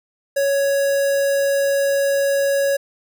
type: tone with notch filter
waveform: square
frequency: 556 Hz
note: C#5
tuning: 5 cents sharp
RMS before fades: -18 dBFS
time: 0.36-2.77 s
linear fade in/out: 10 ms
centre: 3200 Hz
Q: 1.3
effects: none